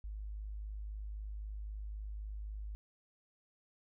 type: tone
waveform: sine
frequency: 51.91 Hz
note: G#1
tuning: in tune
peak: -40 dBFS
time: 0.04-2.75 s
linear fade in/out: 0 ms
effects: none